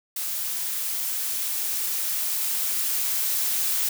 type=noise with level ramp; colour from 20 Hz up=blue; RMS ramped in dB=-29 to -24 dBFS; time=0.16-3.89 s; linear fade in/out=5 ms; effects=none